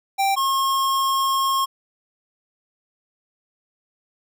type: tone pair in turn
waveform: square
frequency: 784 / 1079.2 Hz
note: G5 / C#6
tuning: 0 / -47 cents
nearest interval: tritone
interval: 553 cents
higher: second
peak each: -18 / -19 dBFS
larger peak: first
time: 0.18-0.36 / 0.36-1.66 s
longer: second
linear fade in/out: 20 ms
effects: none